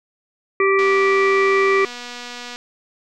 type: harmonic tone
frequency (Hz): 390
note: G4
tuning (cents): -9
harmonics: 1 / 3 / 5 / 6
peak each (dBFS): -15 / -20 / -22 / -23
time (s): 0.6-1.85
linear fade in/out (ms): 2
type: click train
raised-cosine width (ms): 0.2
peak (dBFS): -16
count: 431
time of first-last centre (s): 0.79-2.56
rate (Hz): 243
effects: none